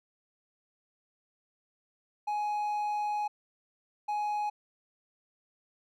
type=tone bursts at uneven times; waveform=triangle; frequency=836 Hz; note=G#5; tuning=11 cents sharp; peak=-27 dBFS; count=2; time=2.27-3.28 / 4.08-4.5 s; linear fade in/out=10 ms; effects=none